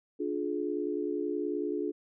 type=chord; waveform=sine; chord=D diminished; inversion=none; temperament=just; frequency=293.7 / 352.4 / 422.9 Hz; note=D4 / F4 / Ab4; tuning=0 / +16 / +31 cents; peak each=-34 dBFS; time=0.19-1.92 s; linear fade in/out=20 ms; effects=none